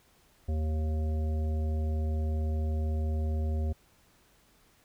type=harmonic tone; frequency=77.78 Hz; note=D#2; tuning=in tune; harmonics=1 / 3 / 5 / 7 / 9; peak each=-27 / -40 / -44 / -46 / -49 dBFS; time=0.48-3.73 s; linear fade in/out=10 ms; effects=pink hiss -64 dBFS RMS until 4.84 s